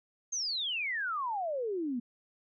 sine exponential sweep, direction down, 6530 to 229.9 Hz, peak -31 dBFS, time 0.32-2 s, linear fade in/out 10 ms, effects none

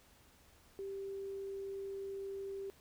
sine tone, 392 Hz, G4, in tune, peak -40 dBFS, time 0.79-2.7 s, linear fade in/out 0 ms, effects added 71 Hz sine -70 dBFS peak until 2.8 s + pink hiss -65 dBFS RMS until 2.8 s

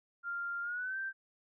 sine tone with pitch glide, 1395 to 1565.8 Hz, F6 to G6, -2 to -2 cents, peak -35 dBFS, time 0.23-1.13 s, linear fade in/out 50 ms, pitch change +200 cents, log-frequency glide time 0.62-0.98 s, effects none

